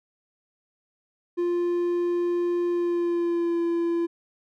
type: tone with pitch glide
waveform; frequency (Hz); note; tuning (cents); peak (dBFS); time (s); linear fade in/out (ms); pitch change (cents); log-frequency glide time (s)
triangle; 349.2 to 339.5; F4 to F4; 0 to -49; -20; 1.37-4.07; 20; -49; 2.69-3.61
effects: none